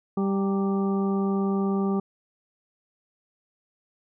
harmonic tone with a mistuned harmonic, 196 Hz, G3, in tune, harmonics 1 / 2 / 3 / 4 / 5 / 6, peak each -23 / -28 / -43 / -36 / -44 / -37 dBFS, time 0.17-2 s, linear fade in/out 5 ms, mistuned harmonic 5, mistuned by -96 cents, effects none

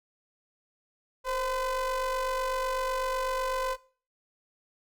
square ring-modulated tone, 250 Hz, B3, 21 cents sharp, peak -26 dBFS, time 1.24-3.77 s, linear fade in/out 50 ms, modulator 774 Hz, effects noise-tail reverb RT60 0.4 s tail -20 dB re dry

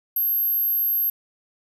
sine tone, 12544 Hz, G9, in tune, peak -19 dBFS, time 0.16-1.1 s, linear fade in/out 5 ms, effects none

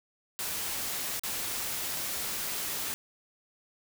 white noise with dropouts, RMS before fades -34 dBFS, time 0.39-2.94 s, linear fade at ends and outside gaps 0 ms, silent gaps 1.195-1.235 s, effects none

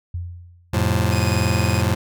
sine tone with exponential decay, 87.31 Hz, F2, in tune, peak -22 dBFS, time 0.14-0.83 s, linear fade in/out 5 ms, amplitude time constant 150 ms
sawtooth chord, F major, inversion none, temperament just, 87.31 / 109.13 / 130.96 Hz, F2 / A2 / C3, 0 / -14 / +2 cents, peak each -16 / -16 / -21 dBFS, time 0.73-1.95 s, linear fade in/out 10 ms
20% pulse tone with tremolo, 2489 Hz, D#7, in tune, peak -23 dBFS, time 1.11-1.82 s, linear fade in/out 20 ms, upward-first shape square, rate 19 Hz, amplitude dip 40%
effects none

